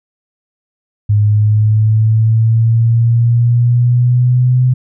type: linear sweep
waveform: sine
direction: up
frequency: 103.83 to 127.3 Hz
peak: -7 dBFS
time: 1.09-4.74 s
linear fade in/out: 10 ms
effects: none